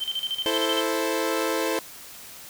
sine tone with tremolo, 3112 Hz, G7, 13 cents flat, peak -24 dBFS, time 0-0.82 s, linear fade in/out 20 ms, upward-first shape square, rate 13 Hz, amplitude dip 75%
sawtooth chord, A minor, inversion second, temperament equal, 329.6 / 440 / 523.3 Hz, E4 / A4 / C5, 0 / 0 / 0 cents, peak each -24 dBFS, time 0.46-1.79 s, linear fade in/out 0 ms
effects white hiss -43 dBFS RMS until 2.49 s

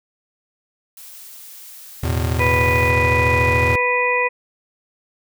blue noise, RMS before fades -39 dBFS, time 0.97-2.9 s, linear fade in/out 2 ms
square chord, E suspended fourth, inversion none, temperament just, 82.41 / 109.88 / 123.61 Hz, E2 / A2 / B2, 0 / -2 / +2 cents, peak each -21 / -25 / -25 dBFS, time 2.03-3.76 s, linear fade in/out 5 ms
harmonic tone, 493.9 Hz, B4, in tune, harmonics 1 / 2 / 4 / 5, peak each -21 / -21 / -21 / -21 dBFS, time 2.39-4.29 s, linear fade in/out 20 ms
effects none

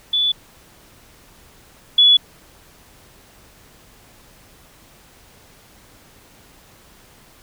sine tone pair in turn, 3460 / 3410 Hz, A7 / G#7, -30 / +45 cents, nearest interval unison, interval 25 cents, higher first, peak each -15 / -8 dBFS, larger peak second, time 0.13-0.32 / 1.98-2.17 s, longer neither, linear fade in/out 5 ms, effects pink hiss -49 dBFS RMS until 7.42 s

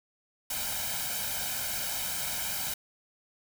white noise with comb filter, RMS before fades -33 dBFS, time 0.5-2.74 s, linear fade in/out 5 ms, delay 1.3 ms, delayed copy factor +0.75, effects none

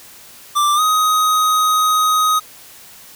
square tone with pitch glide, 1178 to 1255.3 Hz, D6 to D#6, +5 to +15 cents, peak -13 dBFS, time 0.55-2.4 s, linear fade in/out 20 ms, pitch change +110 cents, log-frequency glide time 0.75-0.81 s, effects white hiss -41 dBFS RMS until 3.15 s

